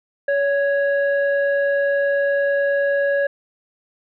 sine tone pair together, 563.6 / 1661.2 Hz, C#5 / G#6, +29 / 0 cents, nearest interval octave + perfect fifth, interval 1871 cents, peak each -16 / -22 dBFS, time 0.28-3.27 s, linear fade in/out 5 ms, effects tanh soft clip ceiling -10 dBFS

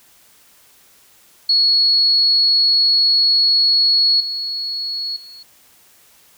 sine tone with level steps, 4354 Hz, C#8, 32 cents flat, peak -11 / -21 / -36 dBFS, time 1.49-5.43 s, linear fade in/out 5 ms, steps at 4.2 / 5.16 s, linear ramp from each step 5 ms, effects white hiss -51 dBFS RMS until 6.37 s

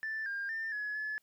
sine tone with pitch steps, 1764 / 1606 / 1795 / 1693 / 1718 Hz, A6 / G6 / A6 / G#6 / A6, +4 / +41 / +34 / +33 / -42 cents, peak -33 dBFS, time 0.03-1.18 s, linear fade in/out 0 ms, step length 230 ms, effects tanh soft clip ceiling -31 dBFS + white hiss -75 dBFS RMS until 1.22 s

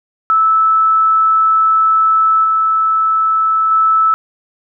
sine tone with level steps, 1310 Hz, E6, 11 cents flat, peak -8 / -10 / -8 dBFS, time 0.3-4.14 s, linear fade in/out 0 ms, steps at 2.44 / 3.71 s, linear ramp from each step 5 ms, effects none

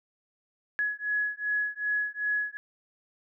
sine beating tone pair, 1684 / 1686.6 Hz, G#6 / G#6, +24 / +26 cents, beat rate 2.6 Hz, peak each -30 dBFS, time 0.79-2.57 s, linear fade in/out 0 ms, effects none

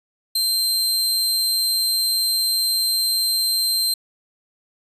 sawtooth tone, 4139 Hz, C8, 20 cents flat, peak -15 dBFS, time 0.35-3.94 s, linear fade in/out 5 ms, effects resampled to 32000 Hz

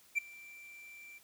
triangle tone with ADSR envelope, 2349 Hz, D7, in tune, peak -24 dBFS, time 0.15-1.19 s, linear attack 31 ms, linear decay 8 ms, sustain -24 dB, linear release 17 ms, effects white hiss -63 dBFS RMS until 1.23 s

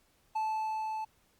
triangle tone with level ramp, 873 Hz, A5, 14 cents flat, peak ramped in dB -27 to -32 dBFS, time 0.35-1.05 s, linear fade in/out 10 ms, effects pink hiss -69 dBFS RMS until 1.39 s + Opus 48 kbps

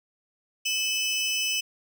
25% pulse tone pair together, 2597 / 3002 Hz, E7 / F#7, -26 / +24 cents, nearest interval minor third, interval 250 cents, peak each -24 dBFS, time 0.65-1.61 s, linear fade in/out 10 ms, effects none

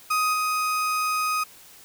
35% pulse tone with level steps, 1252 Hz, D#6, 10 cents sharp, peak -19 / -21 dBFS, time 0.1-1.44 s, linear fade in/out 10 ms, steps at 0.33 s, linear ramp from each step 10 ms, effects white hiss -49 dBFS RMS until 1.84 s

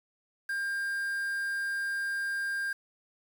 triangle tone with quantisation, 1600 Hz, G6, 35 cents sharp, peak -28 dBFS, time 0.49-2.73 s, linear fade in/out 5 ms, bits 8, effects none

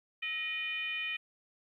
sine tone with frequency modulation, 2452 Hz, D#7, 26 cents flat, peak -33 dBFS, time 0.22-1.17 s, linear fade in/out 10 ms, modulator 576 Hz, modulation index 0.94, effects 12-bit

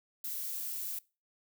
violet noise, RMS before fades -38 dBFS, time 0.24-0.99 s, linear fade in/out 5 ms, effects noise-tail reverb RT60 0.3 s tail -22 dB re dry

